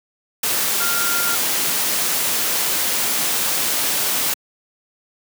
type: tone in noise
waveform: sine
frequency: 1396.9 Hz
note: F6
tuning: in tune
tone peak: -23 dBFS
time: 0.8-1.35 s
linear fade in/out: 5 ms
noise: white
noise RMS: -20 dBFS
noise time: 0.43-4.34 s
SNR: -6 dB
effects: high-pass 150 Hz 12 dB/octave